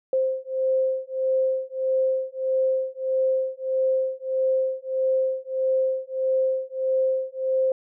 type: beating tone pair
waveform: sine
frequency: 523.3 / 524.9 Hz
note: C5 / C5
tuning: 0 / +5 cents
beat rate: 1.6 Hz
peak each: -24 / -24 dBFS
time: 0.13-7.72 s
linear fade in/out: 2 ms
effects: none